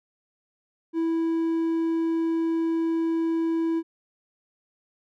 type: tone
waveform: triangle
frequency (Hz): 328.6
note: E4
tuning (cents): -5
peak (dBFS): -20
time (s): 0.93-3.83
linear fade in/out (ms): 50
effects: none